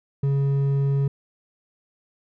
sine tone with hard clipping, 138.9 Hz, C#3, 4 cents sharp, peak -20 dBFS, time 0.23-1.08 s, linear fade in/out 5 ms, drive 5 dB, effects none

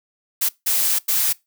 blue noise bursts at uneven times, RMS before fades -19 dBFS, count 3, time 0.41-0.49 / 0.66-0.99 / 1.08-1.33 s, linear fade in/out 10 ms, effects noise-tail reverb RT60 0.2 s tail -22 dB re dry

